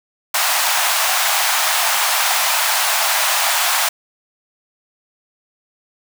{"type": "high-pass noise", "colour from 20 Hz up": "pink", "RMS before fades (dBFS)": -17, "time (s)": [0.34, 3.89], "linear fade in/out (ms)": 5, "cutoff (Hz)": 680, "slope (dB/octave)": 48, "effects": []}